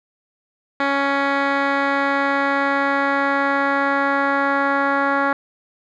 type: tone with low-pass filter sweep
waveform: 10% pulse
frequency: 278.4 Hz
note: C#4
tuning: 8 cents sharp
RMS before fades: -19 dBFS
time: 0.8-5.33 s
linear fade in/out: 2 ms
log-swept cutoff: 2500 to 1600 Hz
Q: 1.7
effects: none